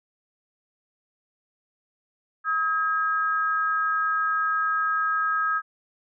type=tone pair together; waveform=sine; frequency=1274.5 / 1623 Hz; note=D#6 / G#6; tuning=+41 / -40 cents; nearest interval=major third; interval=419 cents; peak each=-23 / -26 dBFS; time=2.44-5.62 s; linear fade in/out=50 ms; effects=none